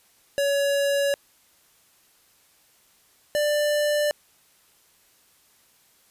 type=tone pair in turn; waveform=square; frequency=563 / 591.7 Hz; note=C#5 / D5; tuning=+27 / +13 cents; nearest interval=minor second; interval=86 cents; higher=second; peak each=-21 / -21 dBFS; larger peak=neither; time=0.38-1.14 / 3.35-4.11 s; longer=neither; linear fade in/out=0 ms; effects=white hiss -60 dBFS RMS until 6.1 s + resampled to 32000 Hz